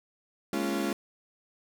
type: chord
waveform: 35% pulse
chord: Bb minor seventh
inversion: third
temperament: equal with one note detuned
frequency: 207.7 / 233.1 / 277.2 / 344.2 Hz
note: Ab3 / Bb3 / Db4 / F4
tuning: 0 / 0 / 0 / -25 cents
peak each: -31 / -37 / -31 / -31 dBFS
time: 0.53-0.93 s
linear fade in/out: 2 ms
effects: none